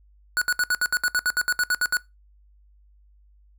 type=tone bursts; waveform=square; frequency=1468 Hz; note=F#6; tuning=14 cents flat; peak=-20 dBFS; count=15; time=0.37-1.969 s; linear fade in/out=0 ms; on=45 ms; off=66 ms; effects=noise-tail reverb RT60 0.2 s tail -20 dB re dry + added 50 Hz sine -53 dBFS peak until 3.58 s